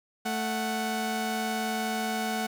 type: tone pair together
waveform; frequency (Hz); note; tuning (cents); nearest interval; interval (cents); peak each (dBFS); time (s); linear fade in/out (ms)
sawtooth; 220.3 / 740; A3 / F#5; +2 / 0; octave + major sixth; 2098; -27; 0.25-2.47; 10
effects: none